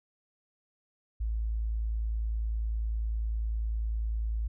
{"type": "tone", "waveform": "sine", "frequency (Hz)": 55, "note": "A1", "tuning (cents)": 0, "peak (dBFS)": -28, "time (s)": [1.2, 4.48], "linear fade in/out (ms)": 10, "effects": []}